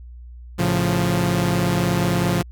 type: chord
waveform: sawtooth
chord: A augmented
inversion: none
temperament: equal with one note detuned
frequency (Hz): 110 / 138.59 / 175.22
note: A2 / C#3 / E#3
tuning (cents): 0 / 0 / +6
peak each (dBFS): -20 / -20 / -16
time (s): 0.58-2.43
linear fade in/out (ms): 20
effects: added 60 Hz sine -36 dBFS peak until 2.51 s